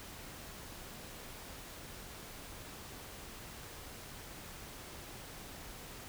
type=silence; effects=pink hiss -49 dBFS RMS until 6.08 s